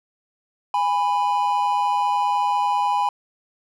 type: tone pair together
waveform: triangle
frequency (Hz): 822 / 992.1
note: G#5 / B5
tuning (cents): -18 / +8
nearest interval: minor third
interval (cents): 326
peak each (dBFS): -19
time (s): 0.74-3.09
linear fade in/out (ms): 2
effects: none